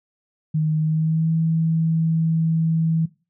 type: tone with pitch glide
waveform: sine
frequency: 155.56 to 162.26 Hz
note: D#3 to E3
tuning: 0 to -27 cents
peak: -17 dBFS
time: 0.54-3.06 s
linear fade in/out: 10 ms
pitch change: +73 cents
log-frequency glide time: 0.79-1.31 s
effects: noise-tail reverb RT60 0.3 s tail -19 dB re dry